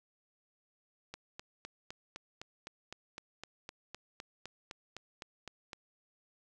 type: click train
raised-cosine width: 0.2 ms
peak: -26 dBFS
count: 19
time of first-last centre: 1.14-5.732 s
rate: 3.92 Hz
effects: none